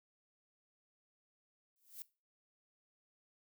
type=noise with exponential growth; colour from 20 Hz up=violet; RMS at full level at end=-44 dBFS; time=1.76-2.02 s; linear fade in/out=0 ms; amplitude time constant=55 ms; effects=noise-tail reverb RT60 0.3 s tail -19 dB re dry